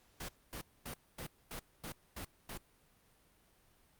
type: noise bursts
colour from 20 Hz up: pink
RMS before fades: -44 dBFS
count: 8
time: 0.2-2.576 s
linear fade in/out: 5 ms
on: 87 ms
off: 240 ms
effects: pink hiss -69 dBFS RMS until 3.99 s + Opus 48 kbps